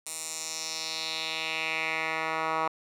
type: tone with band-pass filter sweep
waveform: 10% pulse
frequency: 159.9 Hz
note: D#3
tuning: 48 cents sharp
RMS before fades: -32 dBFS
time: 0.06-2.68 s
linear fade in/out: 5 ms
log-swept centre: 8900 to 1200 Hz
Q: 2.5
effects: none